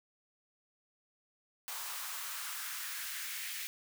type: noise with high-pass filter sweep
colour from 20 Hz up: white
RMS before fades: -41 dBFS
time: 1.68-3.67 s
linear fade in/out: 0 ms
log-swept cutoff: 930 to 2100 Hz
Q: 2.2
effects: none